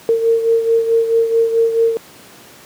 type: beating tone pair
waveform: sine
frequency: 456.2 / 460.8 Hz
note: A#4 / A#4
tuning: -37 / -20 cents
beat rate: 4.6 Hz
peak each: -12 / -19 dBFS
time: 0.09-1.97 s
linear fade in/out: 0 ms
effects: pink hiss -41 dBFS RMS until 2.65 s + high-pass 150 Hz 12 dB/octave